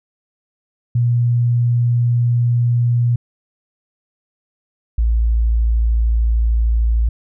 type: tone pair in turn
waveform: sine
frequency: 120 / 56.63 Hz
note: B2 / A#1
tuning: -49 / -49 cents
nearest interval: octave + minor second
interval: 1300 cents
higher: first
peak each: -12 dBFS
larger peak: neither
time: 0.95-3.16 / 4.98-7.09 s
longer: first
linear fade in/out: 5 ms
effects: none